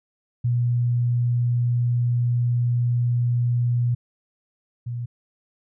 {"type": "tone pair in turn", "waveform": "sine", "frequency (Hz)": [120.9, 120.06], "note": ["B2", "B2"], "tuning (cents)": [-36, -48], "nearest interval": "unison", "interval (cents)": 12, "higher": "first", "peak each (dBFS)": [-18, -26], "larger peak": "first", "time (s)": [[0.44, 3.95], [4.86, 5.06]], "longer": "first", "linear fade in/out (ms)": 10, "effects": []}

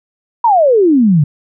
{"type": "exponential sweep", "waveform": "sine", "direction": "down", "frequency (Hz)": [976, 138.59], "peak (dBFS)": -6, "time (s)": [0.44, 1.24], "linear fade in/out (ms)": 5, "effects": []}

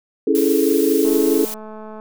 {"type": "chord", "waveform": "sine", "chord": "A major seventh", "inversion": "first", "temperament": "equal", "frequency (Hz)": [277.2, 329.6, 415.3, 440], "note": ["C#4", "E4", "G#4", "A4"], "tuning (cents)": [0, 0, 0, 0], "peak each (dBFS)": -19, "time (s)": [0.27, 1.45], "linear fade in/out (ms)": 5}
{"type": "noise", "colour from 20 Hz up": "blue", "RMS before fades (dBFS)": -28, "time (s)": [0.35, 1.54], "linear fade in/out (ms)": 0}
{"type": "click train", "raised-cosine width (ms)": 1, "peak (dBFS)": -23, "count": 206, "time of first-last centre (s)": [1.05, 1.999], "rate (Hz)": 216}
{"effects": []}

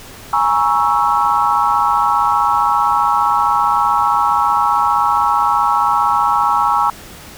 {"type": "chord", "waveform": "sine", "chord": "A# half-diminished seventh", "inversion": "third", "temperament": "equal with one note detuned", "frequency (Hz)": [830.6, 945.9, 1108.7, 1318.5], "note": ["G#5", "A#5", "C#6", "E6"], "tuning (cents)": [0, 25, 0, 0], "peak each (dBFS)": -17, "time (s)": [0.33, 6.9], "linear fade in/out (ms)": 2, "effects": ["pink hiss -36 dBFS RMS until 7.37 s"]}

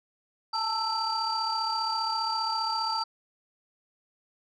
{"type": "tone cluster", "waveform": "sine", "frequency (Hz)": [866, 901, 1325, 4655], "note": ["A5", "A5", "E6", "D8"], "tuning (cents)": [-28, 41, 9, -16], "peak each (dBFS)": [-34, -30, -32, -30], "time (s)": [0.53, 3.04], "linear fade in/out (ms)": 10, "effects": ["tanh soft clip ceiling -20 dBFS"]}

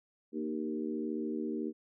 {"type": "harmonic tone with a mistuned harmonic", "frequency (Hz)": 77.78, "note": "D#2", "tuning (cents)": 0, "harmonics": [3, 4, 5, 6], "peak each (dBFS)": [-37, -37, -39, -45], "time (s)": [0.32, 1.73], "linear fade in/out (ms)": 50, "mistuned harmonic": 4, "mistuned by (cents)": -21, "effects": []}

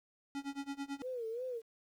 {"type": "tone with tremolo", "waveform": "square", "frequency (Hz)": 278.9, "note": "C#4", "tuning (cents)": 11, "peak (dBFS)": -37, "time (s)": [0.35, 1.02], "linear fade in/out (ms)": 0, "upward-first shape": "sine", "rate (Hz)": 9.1, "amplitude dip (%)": 95}
{"type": "tone with vibrato", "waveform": "sine", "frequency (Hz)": 478.3, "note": "A#4", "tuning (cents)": 44, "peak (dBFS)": -37, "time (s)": [1.01, 1.62], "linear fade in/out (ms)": 50, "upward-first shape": "sine", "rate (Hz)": 2.8, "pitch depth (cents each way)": 130}
{"effects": ["low-pass 8000 Hz 12 dB/octave", "11-bit"]}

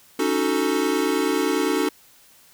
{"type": "chord", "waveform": "square", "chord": "D# half-diminished seventh", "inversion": "third", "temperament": "equal with one note detuned", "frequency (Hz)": [281.4, 311.1, 370, 440], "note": ["C#4", "D#4", "F#4", "A4"], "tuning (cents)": [26, 0, 0, 0], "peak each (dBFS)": -26, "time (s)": [0.19, 1.89], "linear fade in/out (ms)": 5, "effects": ["white hiss -53 dBFS RMS until 2.53 s"]}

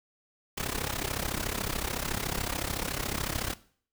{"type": "noise with amplitude modulation", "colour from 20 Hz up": "pink", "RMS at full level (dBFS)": -29, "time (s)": [0.57, 3.54], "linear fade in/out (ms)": 10, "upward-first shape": "sine", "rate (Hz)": 33.8, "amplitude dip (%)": 85, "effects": ["noise-tail reverb RT60 0.5 s tail -18 dB re dry"]}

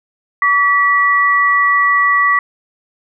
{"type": "tone pair together", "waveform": "sine", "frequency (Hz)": [1145.2, 1949], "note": ["D6", "B6"], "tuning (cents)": [-44, -23], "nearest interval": "major sixth", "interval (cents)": 921, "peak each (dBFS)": -12, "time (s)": [0.42, 2.39], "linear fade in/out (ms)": 2, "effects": []}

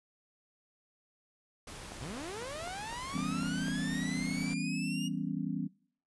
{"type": "noise", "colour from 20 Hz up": "pink", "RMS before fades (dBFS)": -46, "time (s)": [1.67, 4.54], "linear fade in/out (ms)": 5}
{"type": "click train", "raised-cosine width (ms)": 1, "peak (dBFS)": -30, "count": 8, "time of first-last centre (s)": [1.92, 3.683], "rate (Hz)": 3.97}
{"type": "linear sweep", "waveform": "sawtooth", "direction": "up", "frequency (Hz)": [102.7, 2877], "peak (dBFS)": -36, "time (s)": [2, 5.09], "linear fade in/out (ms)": 20}
{"type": "chord", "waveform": "sine", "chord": "C# half-diminished seventh", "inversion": "first", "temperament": "equal", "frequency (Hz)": [164.81, 196, 246.9, 277.2], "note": ["E3", "G3", "B3", "C#4"], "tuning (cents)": [0, 0, 0, 0], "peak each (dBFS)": -38, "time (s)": [3.13, 5.68], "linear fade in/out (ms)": 20}
{"effects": ["noise-tail reverb RT60 0.5 s tail -21 dB re dry", "resampled to 24000 Hz"]}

